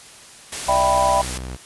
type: noise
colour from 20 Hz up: white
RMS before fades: -28 dBFS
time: 0.52-1.38 s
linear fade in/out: 5 ms
type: tone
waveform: sawtooth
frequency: 63.3 Hz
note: B1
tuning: 43 cents sharp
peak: -25 dBFS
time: 0.67-1.57 s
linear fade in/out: 20 ms
type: chord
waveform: sine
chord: E minor seventh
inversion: third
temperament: equal with one note detuned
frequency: 592.8 / 659.3 / 784 / 987.8 Hz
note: D5 / E5 / G5 / B5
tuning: +16 / 0 / 0 / 0 cents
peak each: -22 / -22 / -20 / -18 dBFS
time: 0.68-1.22 s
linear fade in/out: 10 ms
effects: white hiss -43 dBFS RMS until 1.65 s + resampled to 24000 Hz